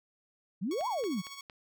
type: exponential two-way sweep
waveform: sine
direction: up then down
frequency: 164.2 to 1046.5 to 164.2 Hz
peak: -30 dBFS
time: 0.61-1.22 s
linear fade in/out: 20 ms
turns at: 0.88 s
type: tone with tremolo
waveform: 10% pulse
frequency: 1112 Hz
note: C#6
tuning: 5 cents sharp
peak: -33 dBFS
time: 0.71-1.41 s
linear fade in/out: 2 ms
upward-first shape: sine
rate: 15 Hz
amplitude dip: 55%
type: click train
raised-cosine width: 0.3 ms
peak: -31 dBFS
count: 4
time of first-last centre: 0.81-1.498 s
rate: 4.36 Hz
effects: none